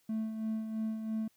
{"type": "tone with tremolo", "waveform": "triangle", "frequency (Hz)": 220, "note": "A3", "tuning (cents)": 0, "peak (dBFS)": -28, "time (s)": [0.09, 1.28], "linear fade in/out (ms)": 5, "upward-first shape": "sine", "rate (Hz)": 3, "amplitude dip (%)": 55, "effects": ["tanh soft clip ceiling -25 dBFS", "white hiss -71 dBFS RMS until 1.36 s"]}